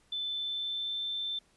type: tone with pitch glide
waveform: sine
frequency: 3520 to 3551 Hz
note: A7 to A7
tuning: 0 to +15 cents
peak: -32 dBFS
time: 0.12-1.39 s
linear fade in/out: 5 ms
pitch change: +15 cents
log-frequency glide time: 0.23-1.04 s
effects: pink hiss -67 dBFS RMS until 1.56 s + resampled to 24000 Hz